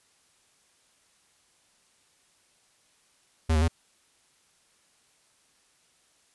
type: tone with pitch steps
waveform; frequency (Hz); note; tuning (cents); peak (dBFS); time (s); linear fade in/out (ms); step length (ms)
square; 80.3 / 77.1 / 82.7; E2 / D#2 / E2; -45 / -15 / +6; -21; 3.49-3.682; 10; 64
effects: white hiss -65 dBFS RMS until 6.34 s + resampled to 24000 Hz